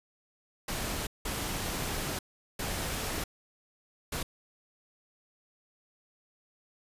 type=noise bursts at uneven times; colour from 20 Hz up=pink; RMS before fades=-34 dBFS; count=4; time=0.68-1.07 / 1.25-2.19 / 2.59-3.24 / 4.12-4.23 s; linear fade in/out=5 ms; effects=resampled to 32000 Hz